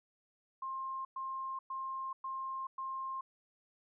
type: tone bursts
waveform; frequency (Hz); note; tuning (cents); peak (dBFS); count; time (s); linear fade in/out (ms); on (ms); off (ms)
sine; 1061; C6; +24; -37; 5; 0.62-3.21; 5; 430; 110
effects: none